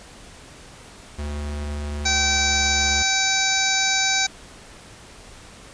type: tone with pitch glide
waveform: square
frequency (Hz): 73.42 to 71.91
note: D2 to D2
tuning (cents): 0 to -36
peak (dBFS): -27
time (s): 1.18-3.03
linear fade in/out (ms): 10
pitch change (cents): -36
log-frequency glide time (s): 2.16-2.27
type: harmonic tone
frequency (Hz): 772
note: G5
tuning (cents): -27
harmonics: 1 / 2 / 3 / 5 / 6 / 7 / 8 / 9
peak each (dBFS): -28 / -26 / -25 / -25 / -28 / -29 / -25 / -28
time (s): 2.05-4.27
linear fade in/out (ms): 10
effects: pink hiss -44 dBFS RMS until 5.73 s + resampled to 22050 Hz